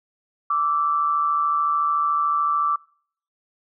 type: tone pair together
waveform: sine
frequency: 1166 / 1319.7 Hz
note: D6 / E6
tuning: -13 / +2 cents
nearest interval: major second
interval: 215 cents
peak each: -19 / -27 dBFS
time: 0.5-2.76 s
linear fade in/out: 5 ms
effects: noise-tail reverb RT60 0.6 s tail -26 dB re dry